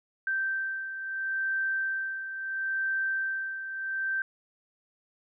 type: beating tone pair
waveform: sine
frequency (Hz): 1561 / 1561.74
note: G6 / G6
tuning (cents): -8 / -7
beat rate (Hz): 0.74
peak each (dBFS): -29 / -36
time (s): 0.27-4.22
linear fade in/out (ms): 2
effects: none